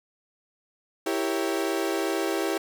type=chord; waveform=35% pulse; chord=E diminished seventh; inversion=none; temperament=equal; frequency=329.6 / 392 / 466.2 / 554.4 Hz; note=E4 / G4 / Bb4 / Db5; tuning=0 / 0 / 0 / 0 cents; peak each=-27 / -27 / -33 / -32 dBFS; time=1.06-2.58 s; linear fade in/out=5 ms; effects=none